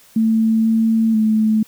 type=tone with pitch steps; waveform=sine; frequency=222.7 / 224.1 / 217.6 Hz; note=A3 / A3 / A3; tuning=+21 / +32 / -19 cents; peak=-12 dBFS; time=0.16-1.63 s; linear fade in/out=5 ms; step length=490 ms; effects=white hiss -49 dBFS RMS until 1.67 s